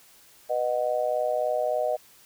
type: chord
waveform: sine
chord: B major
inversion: none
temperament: just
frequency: 493.9 / 617.4 / 740.8 Hz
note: B4 / D#5 / F#5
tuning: 0 / -14 / +2 cents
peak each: -30 / -25 / -30 dBFS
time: 0.49-1.97 s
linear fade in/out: 20 ms
effects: white hiss -55 dBFS RMS until 2.25 s